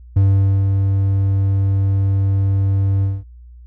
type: tone with ADSR envelope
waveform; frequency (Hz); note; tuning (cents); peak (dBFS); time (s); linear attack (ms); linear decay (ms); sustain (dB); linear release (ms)
triangle; 97.7; G2; -5; -7; 0.16-3.24; 7; 470; -4; 210
effects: added 60 Hz sine -37 dBFS peak until 3.66 s